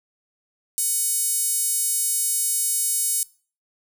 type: tone with high-pass filter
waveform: 5% pulse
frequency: 750 Hz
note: F#5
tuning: 23 cents sharp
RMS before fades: -23 dBFS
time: 0.78-3.23 s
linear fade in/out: 0 ms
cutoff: 10000 Hz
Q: 1.6
effects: noise-tail reverb RT60 0.4 s tail -22 dB re dry